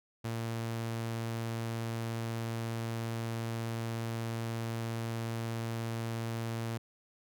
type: tone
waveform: sawtooth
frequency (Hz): 114.6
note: A#2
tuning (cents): -29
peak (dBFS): -30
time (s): 0.24-6.78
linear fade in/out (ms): 10
effects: none